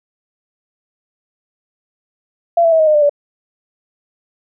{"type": "tone with pitch steps", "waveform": "sine", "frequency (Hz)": [681, 662.8, 645, 627.7, 610.9, 594.6, 578.6], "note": ["F5", "E5", "E5", "D#5", "D#5", "D5", "D5"], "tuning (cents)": [-44, 9, -38, 15, -32, 21, -26], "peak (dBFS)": -8, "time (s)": [2.57, 3.095], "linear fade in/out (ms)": 5, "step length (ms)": 75, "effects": []}